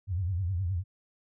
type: tone with vibrato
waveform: sine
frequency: 91.1 Hz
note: F#2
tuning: 26 cents flat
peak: -27 dBFS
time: 0.07-0.84 s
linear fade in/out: 50 ms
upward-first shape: triangle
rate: 9.6 Hz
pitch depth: 190 cents each way
effects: none